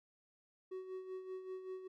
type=tone with tremolo; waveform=triangle; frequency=374.3 Hz; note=F#4; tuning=20 cents sharp; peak=-39 dBFS; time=0.71-1.88 s; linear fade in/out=10 ms; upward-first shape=sine; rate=5.2 Hz; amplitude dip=60%; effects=none